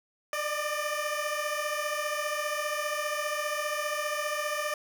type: beating tone pair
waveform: 15% pulse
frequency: 592 / 607 Hz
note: D5 / D#5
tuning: +14 / -43 cents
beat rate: 15 Hz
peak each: -25 / -27 dBFS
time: 0.33-4.74 s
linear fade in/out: 2 ms
effects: none